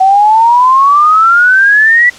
sine exponential sweep, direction up, 750 to 1975.5 Hz, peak -3 dBFS, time 0-2.1 s, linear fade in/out 10 ms, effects white hiss -32 dBFS RMS until 2.18 s + low-pass 6000 Hz 12 dB/octave

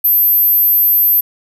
sine tone, 12310 Hz, G9, 33 cents flat, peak -8 dBFS, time 0.04-1.21 s, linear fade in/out 10 ms, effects none

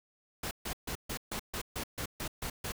pink noise bursts, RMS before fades -37 dBFS, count 11, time 0.43-2.721 s, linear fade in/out 5 ms, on 81 ms, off 140 ms, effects none

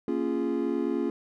triangle chord, Bb minor seventh, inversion none, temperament equal with one note detuned, 233.1 / 277.2 / 345.6 / 415.3 Hz, Bb3 / Db4 / F4 / Ab4, 0 / 0 / -18 / 0 cents, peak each -30 / -28 / -28 / -31 dBFS, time 0.08-1.1 s, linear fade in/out 2 ms, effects none

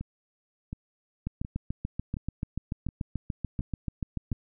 two click trains, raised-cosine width 5 ms, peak -23 / -18 dBFS, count 7 / 22, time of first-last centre 0.01-4.327 / 1.27-4.318 s, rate 1.39 / 6.89 Hz, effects none

